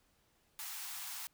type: high-pass noise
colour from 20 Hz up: white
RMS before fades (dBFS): -44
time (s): 0.59-1.27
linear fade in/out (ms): 0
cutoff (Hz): 730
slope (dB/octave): 96
effects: pink hiss -73 dBFS RMS until 1.33 s